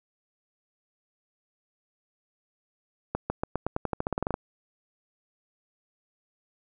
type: accelerating click train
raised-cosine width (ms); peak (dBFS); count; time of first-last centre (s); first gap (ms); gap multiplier
1; -13; 16; 3.15-4.341; 150; 0.9
effects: none